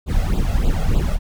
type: noise with flanger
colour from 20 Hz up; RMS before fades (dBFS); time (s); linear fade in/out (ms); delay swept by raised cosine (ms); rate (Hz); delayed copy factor
brown; -17; 0.06-1.19; 50; 0.25 to 1.55; 3.3; +0.9
effects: none

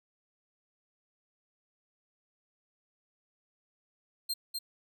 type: tone with echo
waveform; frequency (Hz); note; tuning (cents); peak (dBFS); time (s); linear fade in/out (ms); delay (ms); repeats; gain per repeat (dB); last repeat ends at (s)
sawtooth; 4186; C8; 0; -28; 4.29-4.34; 10; 250; 1; -3; 4.59
effects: none

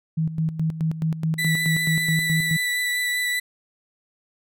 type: tone with tremolo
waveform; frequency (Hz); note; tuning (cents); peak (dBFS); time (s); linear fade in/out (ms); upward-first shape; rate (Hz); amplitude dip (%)
sine; 160; D#3; +49; -19; 0.17-2.57; 10; square; 4.7; 70
type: tone with vibrato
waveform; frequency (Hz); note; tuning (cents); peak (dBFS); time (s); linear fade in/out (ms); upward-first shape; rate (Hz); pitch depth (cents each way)
35% pulse; 1975.5; B6; 0; -20; 1.38-3.4; 10; triangle; 5.1; 15
effects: none

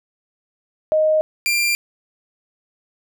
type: tone pair in turn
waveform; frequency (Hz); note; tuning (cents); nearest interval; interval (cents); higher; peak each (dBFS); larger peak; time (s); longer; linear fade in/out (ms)
sine / sawtooth; 622.3 / 2380; D#5 / D7; 0 / +22; octave + major seventh; 2322; second; -13; neither; 0.92-1.21 / 1.46-1.75; neither; 0
effects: none

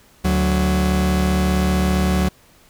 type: tone pair together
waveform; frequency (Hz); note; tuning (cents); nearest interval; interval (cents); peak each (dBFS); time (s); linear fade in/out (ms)
40% pulse; 73.42 / 185; D2 / F#3; 0 / 0; octave + major third; 1600; -18 / -17; 0.24-2.29; 10
effects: pink hiss -52 dBFS RMS until 2.69 s

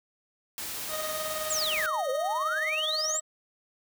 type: noise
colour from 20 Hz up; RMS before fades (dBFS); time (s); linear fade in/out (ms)
white; -36; 0.58-1.86; 0
type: tone with tremolo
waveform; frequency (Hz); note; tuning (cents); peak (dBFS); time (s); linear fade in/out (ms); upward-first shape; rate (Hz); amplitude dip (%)
25% pulse; 622.3; D#5; 0; -27; 0.88-3.21; 50; sine; 19; 45
type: exponential two-way sweep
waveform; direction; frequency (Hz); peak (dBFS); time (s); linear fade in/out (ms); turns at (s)
sine; down then up; 7902 to 500 to 7902; -27; 1.5-3.2; 5; 2.1
effects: none

